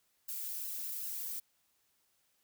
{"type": "noise with flanger", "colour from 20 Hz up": "violet", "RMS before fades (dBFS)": -40, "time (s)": [0.28, 1.4], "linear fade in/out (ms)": 10, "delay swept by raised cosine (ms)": [0.84, 2.84], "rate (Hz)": 2.6, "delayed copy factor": -0.85, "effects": ["white hiss -75 dBFS RMS until 2.43 s"]}